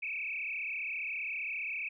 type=tone with frequency modulation; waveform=sine; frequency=2437 Hz; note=D#7; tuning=37 cents flat; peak=-34 dBFS; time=0.02-1.89 s; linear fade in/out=10 ms; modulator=35 Hz; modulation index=5.8; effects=none